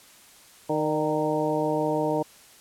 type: harmonic tone with a mistuned harmonic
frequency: 154.4 Hz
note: D#3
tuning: 13 cents flat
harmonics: 1 / 2 / 3 / 4 / 5 / 6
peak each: -33 / -28 / -28 / -28 / -33 / -31 dBFS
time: 0.69-2.23 s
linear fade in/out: 10 ms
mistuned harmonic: 4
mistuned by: -36 cents
effects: white hiss -52 dBFS RMS until 2.6 s + low-pass 12000 Hz 12 dB/octave